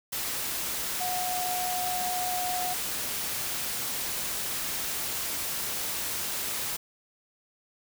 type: tone in noise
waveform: sine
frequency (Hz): 727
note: F#5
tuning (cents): -31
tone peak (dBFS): -30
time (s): 1-2.74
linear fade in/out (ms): 10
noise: white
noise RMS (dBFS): -32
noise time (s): 0.12-6.77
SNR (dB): -1
effects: none